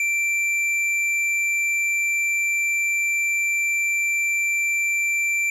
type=tone with hard clipping; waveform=sine; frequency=2349 Hz; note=D7; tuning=in tune; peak=-21 dBFS; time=0-5.5 s; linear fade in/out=2 ms; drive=7 dB; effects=none